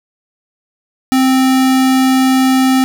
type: tone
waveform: square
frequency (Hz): 261.6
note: C4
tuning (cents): 0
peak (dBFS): -9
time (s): 1.12-2.84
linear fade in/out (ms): 0
effects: none

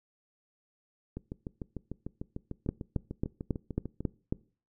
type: two click trains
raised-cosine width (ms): 3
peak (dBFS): -24 / -16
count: 20 / 7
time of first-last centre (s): 1.17-4.006 / 2.69-4.325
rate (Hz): 6.7 / 3.67
effects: noise-tail reverb RT60 0.4 s tail -22 dB re dry

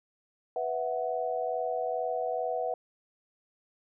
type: chord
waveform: sine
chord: B suspended fourth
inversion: none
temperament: just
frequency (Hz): 493.9 / 658.5 / 740.8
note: B4 / E5 / F#5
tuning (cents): 0 / -2 / +2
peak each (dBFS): -33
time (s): 0.56-2.74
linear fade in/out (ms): 2
effects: none

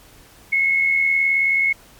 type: tone pair together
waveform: sine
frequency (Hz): 2107 / 2186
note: C7 / C#7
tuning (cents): +12 / -25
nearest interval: minor second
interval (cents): 63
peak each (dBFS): -25 / -15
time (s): 0.52-1.73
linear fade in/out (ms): 10
effects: pink hiss -48 dBFS RMS until 1.99 s + MP3 96 kbps

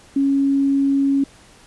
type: tone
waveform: sine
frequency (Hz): 276.1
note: C#4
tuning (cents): -7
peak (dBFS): -14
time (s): 0.16-1.24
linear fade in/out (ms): 5
effects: pink hiss -48 dBFS RMS until 1.66 s + resampled to 24000 Hz

